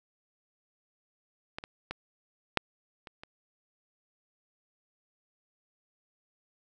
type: clicks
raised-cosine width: 0.3 ms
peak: -20 / -24 / -19 / -7 / -28 / -28 dBFS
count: 6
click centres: 1.585 / 1.639 / 1.91 / 2.573 / 3.072 / 3.235 s
effects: none